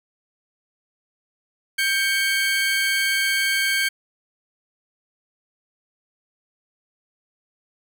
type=tone pair together; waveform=30% pulse; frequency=1579.4 / 2234 Hz; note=G6 / C#7; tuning=+13 / +13 cents; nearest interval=tritone; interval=600 cents; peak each=-19 / -20 dBFS; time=1.78-3.89 s; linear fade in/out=10 ms; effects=none